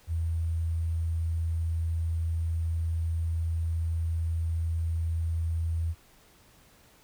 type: tone with sample-and-hold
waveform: sine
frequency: 82.41 Hz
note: E2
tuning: in tune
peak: -26 dBFS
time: 0.07-5.95 s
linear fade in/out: 50 ms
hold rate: 8820 Hz
effects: pink hiss -59 dBFS RMS until 7.03 s